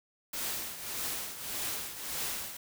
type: noise with tremolo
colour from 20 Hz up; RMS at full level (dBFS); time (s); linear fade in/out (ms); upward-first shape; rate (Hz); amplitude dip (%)
white; -34; 0.33-2.57; 5; triangle; 1.7; 70
effects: none